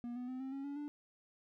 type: tone with pitch steps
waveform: triangle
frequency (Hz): 239.7 / 247.9 / 256.3 / 265 / 274.1 / 283.4 / 293.1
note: A#3 / B3 / C4 / C4 / C#4 / C#4 / D4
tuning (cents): +48 / +7 / -36 / +22 / -19 / +38 / -3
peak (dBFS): -38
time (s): 0.04-0.88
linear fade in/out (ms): 0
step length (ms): 120
effects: none